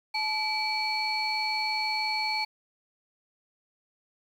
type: tone cluster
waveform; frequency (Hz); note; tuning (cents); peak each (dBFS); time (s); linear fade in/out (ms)
sine; 863 / 2312 / 4397; A5 / D7 / C#8; -34 / -28 / -15; -30; 0.14-2.45; 10
effects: tanh soft clip ceiling -19 dBFS + 9-bit